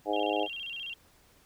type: harmonic tone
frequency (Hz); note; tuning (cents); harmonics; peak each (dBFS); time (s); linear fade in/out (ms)
103.83; G#2; 0; 3 / 4 / 5 / 6 / 7 / 8; -34 / -34 / -34 / -34 / -34 / -34; 0.05-0.48; 50
type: tone with vibrato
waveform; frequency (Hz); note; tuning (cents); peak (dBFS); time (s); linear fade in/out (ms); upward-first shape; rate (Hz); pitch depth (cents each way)
sine; 2973; F#7; +8; -36; 0.13-0.94; 5; square; 15; 130
effects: pink hiss -62 dBFS RMS until 1.45 s